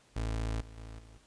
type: tone with level steps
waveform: 30% pulse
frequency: 55 Hz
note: A1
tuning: in tune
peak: -29 / -45 / -41 / -49 dBFS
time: 0.16-1.18 s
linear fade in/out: 5 ms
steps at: 0.61 / 0.77 / 0.99 s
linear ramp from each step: 2 ms
effects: pink hiss -64 dBFS RMS until 1.26 s + resampled to 22050 Hz